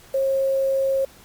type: tone with quantisation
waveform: sine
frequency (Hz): 539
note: C#5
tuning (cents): -49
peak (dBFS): -18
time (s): 0.14-1.05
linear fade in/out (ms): 5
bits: 7
effects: pink hiss -49 dBFS RMS until 1.24 s + Opus 48 kbps